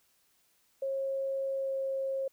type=tone with pitch glide; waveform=sine; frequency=541 to 537.9 Hz; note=C#5 to C5; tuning=-42 to +48 cents; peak=-30 dBFS; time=0.82-2.28 s; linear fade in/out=5 ms; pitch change=-10 cents; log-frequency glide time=1.52-1.76 s; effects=white hiss -70 dBFS RMS until 2.32 s